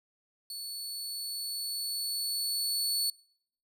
sawtooth tone with level ramp, 4435 Hz, C#8, in tune, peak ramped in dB -35 to -24 dBFS, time 0.5-3.1 s, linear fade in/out 2 ms, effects noise-tail reverb RT60 0.7 s tail -26 dB re dry

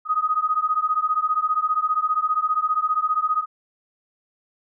sine beating tone pair, 1244.5 / 1259.5 Hz, D#6 / D#6, 0 / +21 cents, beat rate 15 Hz, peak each -22 dBFS, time 0.05-3.46 s, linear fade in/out 50 ms, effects none

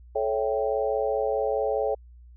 sine chord, A dominant seventh, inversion none, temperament equal with one note detuned, 433.4 / 554.4 / 659.3 / 784 Hz, A4 / C#5 / E5 / G5, -26 / 0 / 0 / 0 cents, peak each -27 / -27 / -31 / -31 dBFS, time 0.15-1.95 s, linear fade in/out 10 ms, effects added 60 Hz sine -46 dBFS peak until 2.36 s

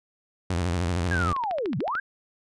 sawtooth tone with vibrato, 87.31 Hz, F2, in tune, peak -20 dBFS, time 0.5-1.33 s, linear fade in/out 5 ms, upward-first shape square, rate 13 Hz, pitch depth 100 cents each way
click train, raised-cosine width 0.3 ms, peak -20 dBFS, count 13, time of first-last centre 1.07-1.952 s, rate 13.6 Hz
sine linear two-way sweep, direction down then up, 1661.2 to 112.2 to 1661.2 Hz, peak -25 dBFS, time 1.11-2 s, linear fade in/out 5 ms, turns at 1.78 s
effects resampled to 22050 Hz

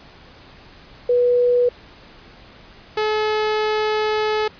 sine / sawtooth tone pair in turn, 488.9 / 429 Hz, B4 / A4, -18 / -44 cents, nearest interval major second, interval 226 cents, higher first, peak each -13 / -14 dBFS, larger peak first, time 1.09-1.69 / 2.97-4.48 s, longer second, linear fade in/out 5 ms, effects pink hiss -45 dBFS RMS until 4.59 s + resampled to 11025 Hz

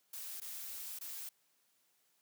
blue noise with dropouts, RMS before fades -45 dBFS, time 0.13-1.29 s, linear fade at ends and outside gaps 5 ms, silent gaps 0.402-0.416 / 0.989-1.01 s, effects white hiss -75 dBFS RMS until 2.21 s + high-pass 150 Hz 12 dB/octave

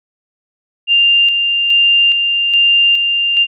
sine tone with tremolo, 2794 Hz, F7, in tune, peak -7 dBFS, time 0.87-3.47 s, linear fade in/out 50 ms, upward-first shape square, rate 1.2 Hz, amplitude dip 40%, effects none

